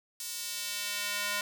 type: tone with high-pass filter sweep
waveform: square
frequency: 205.2 Hz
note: G#3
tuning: 21 cents flat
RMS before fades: -35 dBFS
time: 0.2-1.41 s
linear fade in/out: 2 ms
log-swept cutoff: 6000 to 1400 Hz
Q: 0.8
effects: none